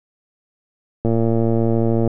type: click train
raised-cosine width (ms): 2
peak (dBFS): -6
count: 118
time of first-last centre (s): 1.05-2.076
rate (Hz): 114
effects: none